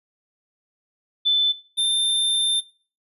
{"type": "tone pair in turn", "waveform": ["sine", "square"], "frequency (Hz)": [3520, 3584], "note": ["A7", "A7"], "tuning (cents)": [0, 31], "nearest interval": "unison", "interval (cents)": 31, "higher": "second", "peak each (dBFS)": [-15, -19], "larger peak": "first", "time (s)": [[1.25, 1.53], [1.77, 2.61]], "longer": "second", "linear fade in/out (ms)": 20, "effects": ["noise-tail reverb RT60 0.4 s tail -18 dB re dry", "resampled to 32000 Hz"]}